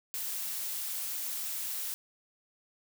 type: noise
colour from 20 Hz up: blue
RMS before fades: -36 dBFS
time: 0.14-1.94 s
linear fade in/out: 0 ms
effects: none